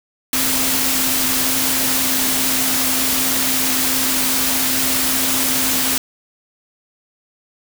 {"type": "tone in noise", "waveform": "sine", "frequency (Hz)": 261.6, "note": "C4", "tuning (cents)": 0, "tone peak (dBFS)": -26, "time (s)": [0.33, 5.98], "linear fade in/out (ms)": 2, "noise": "white", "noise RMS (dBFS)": -18, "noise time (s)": [0.33, 5.98], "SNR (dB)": -11, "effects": []}